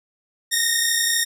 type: tone pair together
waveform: 10% pulse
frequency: 1832.7 / 1864.7 Hz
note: A#6 / A#6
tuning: -30 / 0 cents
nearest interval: unison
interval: 30 cents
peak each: -12 dBFS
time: 0.51-1.25 s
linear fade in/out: 20 ms
effects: none